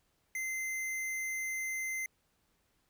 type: tone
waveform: square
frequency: 2073 Hz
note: C7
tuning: 17 cents flat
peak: -35 dBFS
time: 0.35-2.06 s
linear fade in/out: 2 ms
effects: pink hiss -75 dBFS RMS until 2.89 s